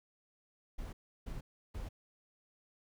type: noise bursts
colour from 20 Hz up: brown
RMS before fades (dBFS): -42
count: 3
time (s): 0.78-1.89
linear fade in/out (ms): 10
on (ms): 150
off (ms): 330
effects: none